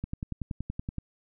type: click train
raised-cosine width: 5 ms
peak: -20 dBFS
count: 11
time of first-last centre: 0.04-0.983 s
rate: 10.6 Hz
effects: none